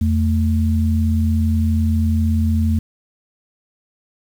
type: tone pair together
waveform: sine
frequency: 84.2 / 221.9 Hz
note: E2 / A3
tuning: +37 / +15 cents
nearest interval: octave + perfect fourth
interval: 1678 cents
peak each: -15 / -19 dBFS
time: 0.01-2.79 s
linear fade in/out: 5 ms
effects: 7-bit